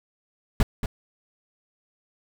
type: noise with echo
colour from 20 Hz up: brown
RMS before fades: -17 dBFS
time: 0.6-0.63 s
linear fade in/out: 2 ms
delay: 230 ms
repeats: 1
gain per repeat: -9 dB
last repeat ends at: 0.86 s
effects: none